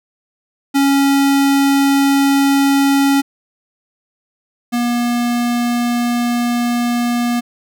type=tone pair in turn; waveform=square; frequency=277.2 / 239.9 Hz; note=C#4 / A#3; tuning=0 / +50 cents; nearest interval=minor third; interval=250 cents; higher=first; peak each=-11 / -15 dBFS; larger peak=first; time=0.74-3.22 / 4.72-7.41 s; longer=second; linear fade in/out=20 ms; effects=none